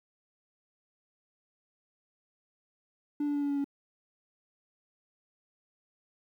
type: tone with pitch steps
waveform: triangle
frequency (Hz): 292.3 / 289.9 / 287.6 / 285.3 / 283 / 280.7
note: D4 / D4 / D4 / C#4 / C#4 / C#4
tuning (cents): -8 / -22 / -36 / +50 / +36 / +22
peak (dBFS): -25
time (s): 3.2-3.644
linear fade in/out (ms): 5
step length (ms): 74
effects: tanh soft clip ceiling -22 dBFS + 11-bit